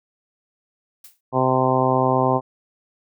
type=noise with exponential decay; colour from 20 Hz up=blue; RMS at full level=-38 dBFS; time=1.04-1.21 s; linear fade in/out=5 ms; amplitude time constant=36 ms
type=harmonic tone; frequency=129.6 Hz; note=C3; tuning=16 cents flat; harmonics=1 / 2 / 3 / 4 / 5 / 6 / 7 / 8; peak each=-24 / -24 / -24 / -24 / -24 / -24 / -24 / -24 dBFS; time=1.32-2.41 s; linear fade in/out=50 ms
effects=none